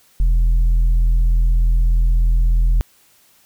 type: tone with tanh clipping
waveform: triangle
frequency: 41.65 Hz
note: E1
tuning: 19 cents sharp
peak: -12 dBFS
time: 0.2-2.81 s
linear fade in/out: 0 ms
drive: 8 dB
effects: white hiss -54 dBFS RMS until 3.45 s